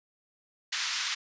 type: band-pass noise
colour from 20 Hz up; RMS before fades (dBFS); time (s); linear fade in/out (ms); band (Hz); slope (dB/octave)
white; -32; 0.72-1.15; 10; 1200 to 5900; 24
effects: resampled to 16000 Hz